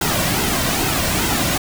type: noise with flanger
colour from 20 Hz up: pink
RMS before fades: -19 dBFS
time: 0.01-1.58 s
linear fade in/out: 5 ms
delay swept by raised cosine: 1.7 to 2.4 ms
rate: 2.4 Hz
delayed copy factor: -0.55
effects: none